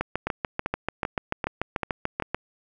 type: two click trains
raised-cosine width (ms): 0.5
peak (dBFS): -11 / -10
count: 6 / 17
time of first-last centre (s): 0.27-2.223 / 0.01-2.346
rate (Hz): 2.56 / 6.85
effects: none